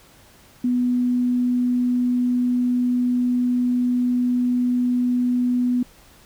sine tone, 246.9 Hz, B3, in tune, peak -17 dBFS, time 0.64-5.83 s, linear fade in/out 5 ms, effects pink hiss -51 dBFS RMS until 6.25 s

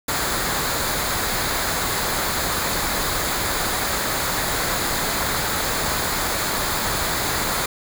pink noise with comb filter, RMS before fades -23 dBFS, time 0.08-7.66 s, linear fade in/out 5 ms, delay 0.35 ms, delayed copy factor -0.5, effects none

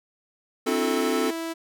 square chord, D dominant seventh, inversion third, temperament equal with one note detuned, 261.6 / 293.7 / 360.9 / 440 Hz, C4 / D4 / F#4 / A4, 0 / 0 / -43 / 0 cents, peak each -28 / -33 / -31 / -27 dBFS, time 0.66-1.31 s, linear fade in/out 10 ms
sawtooth tone with pitch glide, 325 to 329 Hz, E4 to E4, -24 to -3 cents, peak -25 dBFS, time 0.66-1.54 s, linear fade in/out 20 ms, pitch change +21 cents, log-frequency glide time 0.96-1.15 s
effects none

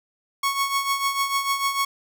sawtooth tone with tremolo, 1105 Hz, C#6, 6 cents flat, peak -15 dBFS, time 0.43-1.85 s, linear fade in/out 5 ms, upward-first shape triangle, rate 6.7 Hz, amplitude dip 70%, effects none

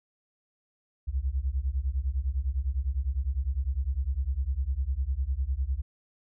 sine beating tone pair, 61.74 / 71.64 Hz, B1 / D2, 0 / -42 cents, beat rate 9.9 Hz, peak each -29 / -29 dBFS, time 1.07-5.82 s, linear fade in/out 20 ms, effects none

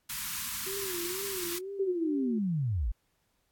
white band-stop noise, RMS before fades -36 dBFS, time 0.09-1.59 s, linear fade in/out 10 ms, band 250 to 930 Hz, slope 96 dB/octave
sine tone with vibrato, 370 Hz, F#4, in tune, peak -36 dBFS, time 0.66-2.39 s, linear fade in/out 10 ms, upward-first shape sine, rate 2.1 Hz, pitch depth 130 cents each way
sine linear sweep, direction down, 401.7 to 40.9 Hz, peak -27 dBFS, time 1.79-2.92 s, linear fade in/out 10 ms
effects pink hiss -75 dBFS RMS until 3.51 s + AAC 64 kbps

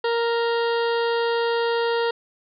harmonic tone, 466.2 Hz, A#4, in tune, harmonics 1 / 2 / 3 / 4 / 6 / 7 / 8 / 9 / 10, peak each -21 / -27 / -31 / -33 / -37 / -38 / -39 / -40 / -41 dBFS, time 0.04-2.11 s, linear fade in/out 5 ms, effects none

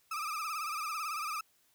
35% pulse tone with vibrato, 1244.5 Hz, D#6, in tune, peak -33 dBFS, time 0.11-1.41 s, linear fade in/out 5 ms, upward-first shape sine, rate 18 Hz, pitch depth 100 cents each way, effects white hiss -70 dBFS RMS until 1.74 s

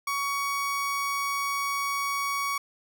30% pulse tone, 1125 Hz, C#6, 25 cents sharp, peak -24 dBFS, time 0.07-2.58 s, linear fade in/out 5 ms, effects none

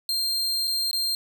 40% pulse tone with dropouts, 4186 Hz, C8, in tune, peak -22 dBFS, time 0.09-1.15 s, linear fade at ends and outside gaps 1 ms, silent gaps 0.673-0.677 / 0.912-0.93 s, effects none

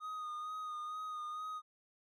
triangle tone with vibrato, 1239 Hz, D#6, 8 cents flat, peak -38 dBFS, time 0-1.62 s, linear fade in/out 50 ms, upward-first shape sine, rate 2.2 Hz, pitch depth 28 cents each way, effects none

